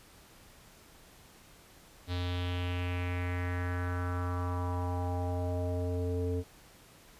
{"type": "tone with low-pass filter sweep", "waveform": "square", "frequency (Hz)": 89, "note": "F2", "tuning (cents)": 33, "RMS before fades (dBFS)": -33, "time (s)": [2.07, 6.44], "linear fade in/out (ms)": 50, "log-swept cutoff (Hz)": [4000, 410], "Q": 3.6, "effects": ["pink hiss -57 dBFS RMS until 7.19 s", "resampled to 32000 Hz"]}